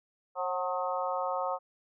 harmonic tone with a mistuned harmonic, 180 Hz, F#3, 47 cents flat, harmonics 3 / 4 / 5 / 6 / 7, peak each -34 / -35 / -36 / -37 / -37 dBFS, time 0.35-1.59 s, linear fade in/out 50 ms, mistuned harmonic 4, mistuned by +49 cents, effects none

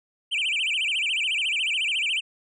triangle tone with vibrato, 2697 Hz, E7, 39 cents sharp, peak -21 dBFS, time 0.31-2.21 s, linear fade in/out 20 ms, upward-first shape sine, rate 14 Hz, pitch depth 270 cents each way, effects resampled to 24000 Hz

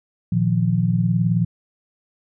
sine chord, Bb suspended fourth, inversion none, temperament equal, 116.54 / 155.56 / 174.61 Hz, Bb2 / Eb3 / F3, 0 / 0 / 0 cents, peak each -20 / -23 / -19 dBFS, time 0.32-1.45 s, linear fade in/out 5 ms, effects none

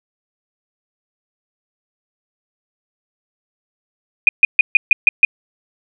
sine tone bursts, 2457 Hz, D#7, 22 cents flat, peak -4 dBFS, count 7, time 4.27-5.25 s, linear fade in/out 2 ms, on 20 ms, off 140 ms, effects none

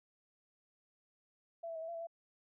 sine tone with pitch steps, 670 / 660 / 641 / 654 / 680 / 663 / 672 Hz, E5 / E5 / E5 / E5 / F5 / E5 / E5, +28 / +2 / -49 / -14 / -46 / +10 / +33 cents, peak -40 dBFS, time 1.63-2.071 s, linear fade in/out 10 ms, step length 63 ms, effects none

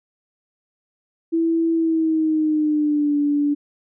sine tone with pitch glide, 329.6 to 290.3 Hz, E4 to D4, 0 to -20 cents, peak -16 dBFS, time 1.32-3.55 s, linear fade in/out 20 ms, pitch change -220 cents, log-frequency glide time 1.73-3.17 s, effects none

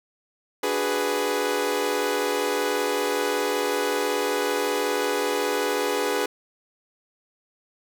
sawtooth chord, G# half-diminished seventh, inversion second, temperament equal, 293.7 / 370 / 415.3 / 493.9 Hz, D4 / F#4 / G#4 / B4, 0 / 0 / 0 / 0 cents, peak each -28 / -28 / -22 / -23 dBFS, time 0.63-6.26 s, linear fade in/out 5 ms, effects none

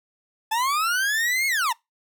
40% pulse linear two-way sweep, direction up then down, 856 to 2194 to 856 Hz, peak -20 dBFS, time 0.51-1.73 s, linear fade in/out 10 ms, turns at 1.47 s, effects noise-tail reverb RT60 0.2 s tail -25 dB re dry

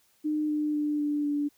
sine tone with pitch steps, 303.8 / 300.5 / 297.2 / 294 / 290.8 Hz, D#4 / D4 / D4 / D4 / D4, -41 / +40 / +21 / +2 / -17 cents, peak -25 dBFS, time 0.24-1.49 s, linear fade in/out 20 ms, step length 250 ms, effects white hiss -66 dBFS RMS until 1.57 s

